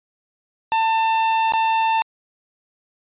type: tone with dropouts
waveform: 45% pulse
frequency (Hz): 894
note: A5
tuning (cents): +27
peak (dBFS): -16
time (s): 0.72-2.02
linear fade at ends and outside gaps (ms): 0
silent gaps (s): 1.522-1.536
effects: resampled to 8000 Hz